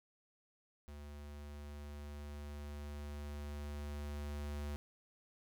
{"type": "tone with level ramp", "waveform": "square", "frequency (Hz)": 73.1, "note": "D2", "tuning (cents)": -7, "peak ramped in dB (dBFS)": [-49, -40], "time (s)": [0.88, 4.76], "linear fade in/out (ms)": 0, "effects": []}